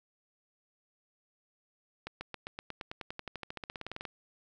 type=accelerating click train; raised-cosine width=0.3 ms; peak=-23 dBFS; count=25; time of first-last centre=2.07-4.052 s; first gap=140 ms; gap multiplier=0.95; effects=none